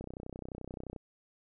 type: click train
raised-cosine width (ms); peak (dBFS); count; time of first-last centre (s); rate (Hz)
2; -28; 31; 0.01-0.962; 31.5
effects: none